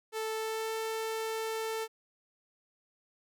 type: tone with pitch glide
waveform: sawtooth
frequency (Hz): 440 to 444.3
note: A4 to A4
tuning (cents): 0 to +17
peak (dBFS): -29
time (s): 0.12-1.88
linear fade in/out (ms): 50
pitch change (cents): +17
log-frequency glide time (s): 0.35-0.73
effects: none